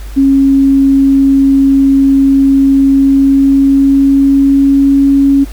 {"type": "tone with pitch glide", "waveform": "sine", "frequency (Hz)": [273, 276.8], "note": ["C#4", "C#4"], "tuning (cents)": [-26, -2], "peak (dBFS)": -4, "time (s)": [0.16, 5.45], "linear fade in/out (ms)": 20, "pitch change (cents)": 24, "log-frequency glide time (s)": [2.89, 5.06], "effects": ["added 50 Hz sine -22 dBFS peak until 5.52 s", "pink hiss -36 dBFS RMS until 5.52 s"]}